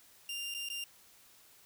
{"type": "tone with dropouts", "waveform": "sawtooth", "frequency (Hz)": 2794, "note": "F7", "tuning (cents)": 0, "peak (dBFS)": -34, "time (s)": [0.29, 0.84], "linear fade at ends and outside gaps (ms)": 2, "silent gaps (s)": [[0.541, 0.547], [0.688, 0.7]], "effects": ["white hiss -61 dBFS RMS until 1.65 s"]}